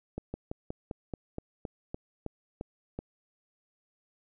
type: slowing click train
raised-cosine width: 2 ms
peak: -22 dBFS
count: 12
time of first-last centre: 0.18-2.99 s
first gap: 160 ms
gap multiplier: 1.09
effects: none